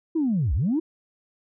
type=linear two-way sweep; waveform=sine; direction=down then up; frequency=338.6 to 54.9 to 338.6 Hz; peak=-19 dBFS; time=0.15-0.8 s; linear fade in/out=10 ms; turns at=0.54 s; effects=tanh soft clip ceiling -16 dBFS

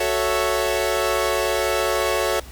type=chord; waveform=sawtooth; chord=F# minor seventh; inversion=none; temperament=equal; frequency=370 / 440 / 554.4 / 659.3 Hz; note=F#4 / A4 / C#5 / E5; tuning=0 / 0 / 0 / 0 cents; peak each=-22 / -21 / -20 / -22 dBFS; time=0-2.4 s; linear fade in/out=5 ms; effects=added 63 Hz sine -37 dBFS peak until 2.51 s + pink hiss -44 dBFS RMS until 2.51 s

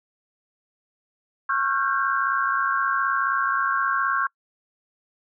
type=tone cluster; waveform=sine; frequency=1094 / 1370 / 1465 / 1529 / 1588 Hz; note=C#6 / F6 / F#6 / G6 / G6; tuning=-23 / -34 / -18 / -44 / +22 cents; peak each=-24 / -26 / -31 / -32 / -27 dBFS; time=1.49-4.27 s; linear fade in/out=5 ms; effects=noise-tail reverb RT60 0.1 s tail -26 dB re dry

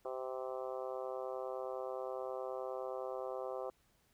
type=harmonic tone; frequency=129.6 Hz; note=C3; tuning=16 cents flat; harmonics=3 / 4 / 5 / 6 / 7 / 8 / 9 / 10; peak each=-45 / -42 / -46 / -48 / -57 / -52 / -52 / -58 dBFS; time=0.05-3.7 s; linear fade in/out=2 ms; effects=pink hiss -73 dBFS RMS until 4.13 s

